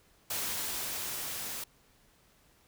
white noise with level ramp, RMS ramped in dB -34 to -39 dBFS, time 0.3-1.64 s, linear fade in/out 5 ms, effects pink hiss -65 dBFS RMS until 2.67 s

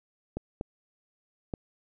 clicks, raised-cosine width 2 ms, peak -19 dBFS, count 3, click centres 0.37 / 0.611 / 1.538 s, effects none

